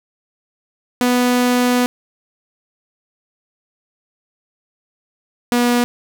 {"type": "tone pair in turn", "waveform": "sawtooth", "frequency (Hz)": [246.9, 242.1], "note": ["B3", "B3"], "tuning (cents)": [0, -34], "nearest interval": "unison", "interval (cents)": 34, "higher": "first", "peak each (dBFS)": -9, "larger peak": "neither", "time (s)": [[1.01, 1.86], [5.52, 5.84]], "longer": "first", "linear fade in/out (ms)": 0, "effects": []}